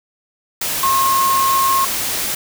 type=tone in noise; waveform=sine; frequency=1076 Hz; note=C6; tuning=48 cents sharp; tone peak=-13 dBFS; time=0.83-1.85 s; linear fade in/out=5 ms; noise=white; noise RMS=-21 dBFS; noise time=0.61-2.35 s; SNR=+5 dB; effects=none